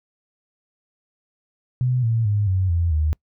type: tone with pitch steps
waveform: sine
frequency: 125.9 / 114.12 / 103.45 / 93.78 / 85 / 77.05 Hz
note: B2 / A#2 / G#2 / F#2 / F2 / D#2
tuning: +34 / -36 / -6 / +24 / -46 / -16 cents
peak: -17 dBFS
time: 1.81-3.13 s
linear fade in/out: 0 ms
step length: 220 ms
effects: noise-tail reverb RT60 0.1 s tail -26 dB re dry